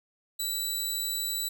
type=tone; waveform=15% pulse; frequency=3951 Hz; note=B7; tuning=in tune; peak=-22 dBFS; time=0.39-1.49 s; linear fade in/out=10 ms; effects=none